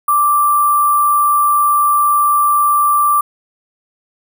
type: tone with sample-and-hold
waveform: sine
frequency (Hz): 1174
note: D6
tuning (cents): -1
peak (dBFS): -9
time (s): 0.08-3.21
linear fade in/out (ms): 5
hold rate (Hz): 11025
effects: none